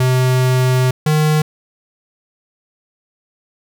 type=tone pair in turn; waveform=square; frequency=128.1 / 153.44 Hz; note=C3 / D#3; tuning=-36 / -24 cents; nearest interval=minor third; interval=312 cents; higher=second; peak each=-12 dBFS; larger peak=neither; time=0-0.91 / 1.06-1.42 s; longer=first; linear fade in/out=5 ms; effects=none